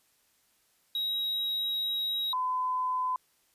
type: tone pair in turn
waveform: triangle / sine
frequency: 3826 / 1013.4 Hz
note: A#7 / B5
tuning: +44 / +44 cents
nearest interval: octave + major seventh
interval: 2300 cents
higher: first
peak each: -27 dBFS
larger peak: neither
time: 0.95-2.33 / 2.33-3.16 s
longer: first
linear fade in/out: 2 ms
effects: white hiss -69 dBFS RMS until 3.54 s + resampled to 32000 Hz